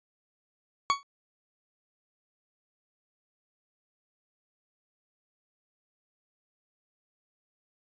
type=tone with exponential decay; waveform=40% pulse; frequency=1119 Hz; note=C#6; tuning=16 cents sharp; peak=-17 dBFS; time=0.9-1.03 s; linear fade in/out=0 ms; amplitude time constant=28 ms; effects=resampled to 16000 Hz